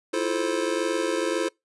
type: chord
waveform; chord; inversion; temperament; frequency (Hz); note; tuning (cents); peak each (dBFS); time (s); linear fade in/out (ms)
square; F major seventh; third; just; 327.4 / 349.2 / 436.5 / 523.8; E4 / F4 / A4 / C5; -12 / 0 / -14 / +2; -30; 0.13-1.49; 10
effects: noise-tail reverb RT60 0.2 s tail -26 dB re dry + resampled to 24000 Hz